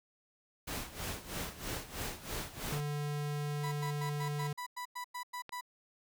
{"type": "noise with tremolo", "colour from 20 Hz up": "pink", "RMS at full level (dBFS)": -38, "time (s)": [0.67, 2.81], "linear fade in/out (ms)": 10, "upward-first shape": "sine", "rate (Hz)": 3.1, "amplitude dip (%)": 80}
{"type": "tone", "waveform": "square", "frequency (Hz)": 146.83, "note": "D3", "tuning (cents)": 0, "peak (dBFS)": -35, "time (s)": [2.72, 4.53], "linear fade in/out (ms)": 5}
{"type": "tone bursts", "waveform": "35% pulse", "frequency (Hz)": 987.8, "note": "B5", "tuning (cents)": 0, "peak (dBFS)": -37, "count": 11, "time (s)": [3.63, 5.611], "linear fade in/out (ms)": 10, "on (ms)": 91, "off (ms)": 98}
{"type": "click", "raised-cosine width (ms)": 0.3, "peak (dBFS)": -29, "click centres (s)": 5.493}
{"effects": []}